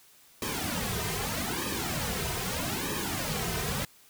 pink noise with flanger, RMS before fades -32 dBFS, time 0.42-3.85 s, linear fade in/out 2 ms, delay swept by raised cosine 1.4 to 3.6 ms, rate 0.8 Hz, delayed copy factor -0.95, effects white hiss -58 dBFS RMS until 4.09 s

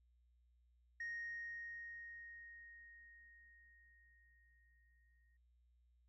sine tone with exponential decay, 1864.7 Hz, A#6, in tune, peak -40 dBFS, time 1-5.37 s, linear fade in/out 5 ms, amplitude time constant 950 ms, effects tanh soft clip ceiling -40 dBFS + added 60 Hz sine -70 dBFS peak until 6.08 s

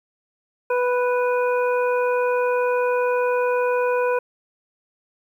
harmonic tone, 493.9 Hz, B4, in tune, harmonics 1 / 2 / 3 / 5, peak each -19 / -25 / -29 / -33 dBFS, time 0.7-4.19 s, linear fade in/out 5 ms, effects 9-bit

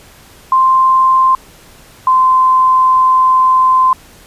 sine tone pair in turn, 1046.5 / 1034.5 Hz, C6 / C6, 0 / -20 cents, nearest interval unison, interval 20 cents, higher first, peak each -6 dBFS, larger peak neither, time 0.52-1.35 / 2.07-3.93 s, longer second, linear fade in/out 2 ms, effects pink hiss -41 dBFS RMS until 4.26 s + resampled to 32000 Hz

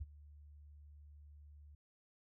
sine tone with ADSR envelope, 73.42 Hz, D2, in tune, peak -37 dBFS, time 0-1.75 s, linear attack 16 ms, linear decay 30 ms, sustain -18 dB, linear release 4 ms, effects none

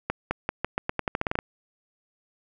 accelerating click train, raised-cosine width 0.5 ms, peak -10 dBFS, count 14, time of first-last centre 0.1-1.389 s, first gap 210 ms, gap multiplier 0.86, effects none

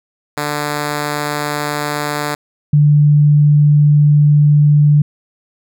5% pulse / sine tone pair in turn, 147.6 / 147.6 Hz, D3 / D3, +9 / +9 cents, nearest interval unison, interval 0 cents, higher neither, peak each -6 dBFS, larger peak neither, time 0.37-2.35 / 2.73-5.02 s, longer second, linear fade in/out 5 ms, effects none

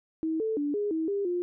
sine tone with pitch steps, 320 / 441 / 290.5 / 412.8 / 321.1 / 401.3 / 353.3 Hz, D#4 / A4 / D4 / G#4 / E4 / G4 / F4, +49 / +4 / -19 / -10 / -45 / +41 / +20 cents, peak -26 dBFS, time 0.23-1.42 s, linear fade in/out 0 ms, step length 170 ms, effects none

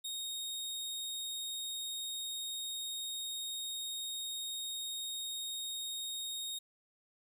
sawtooth tone, 3726 Hz, A#7, 2 cents flat, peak -35 dBFS, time 0.04-6.59 s, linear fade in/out 10 ms, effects 12-bit

